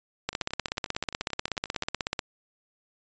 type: two click trains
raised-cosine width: 0.2 ms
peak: -10 / -23 dBFS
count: 32 / 18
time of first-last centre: 0.29-2.192 / 0.33-1.834 s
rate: 16.3 / 11.3 Hz
effects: resampled to 16000 Hz